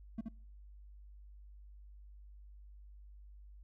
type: tone with echo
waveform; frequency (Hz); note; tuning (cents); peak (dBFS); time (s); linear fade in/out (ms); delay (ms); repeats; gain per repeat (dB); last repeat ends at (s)
triangle; 223.2; A3; +25; -34; 0.18-0.21; 5; 76; 1; -3; 0.286
effects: noise-tail reverb RT60 0.6 s tail -25 dB re dry + added 50 Hz sine -52 dBFS peak until 3.63 s